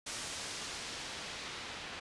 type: noise with low-pass filter sweep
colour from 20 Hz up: white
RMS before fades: -43 dBFS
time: 0.06-2 s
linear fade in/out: 10 ms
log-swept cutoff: 8100 to 3200 Hz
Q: 0.82
effects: resampled to 24000 Hz